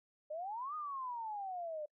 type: exponential two-way sweep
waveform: sine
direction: up then down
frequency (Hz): 588 to 1250 to 588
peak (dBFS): -39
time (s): 0.3-1.86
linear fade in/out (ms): 10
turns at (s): 0.75
effects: noise-tail reverb RT60 0.1 s tail -26 dB re dry